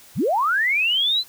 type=linear sweep; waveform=sine; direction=up; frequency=65.3 to 4123 Hz; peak=-17 dBFS; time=0.15-1.24 s; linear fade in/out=50 ms; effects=white hiss -48 dBFS RMS until 1.28 s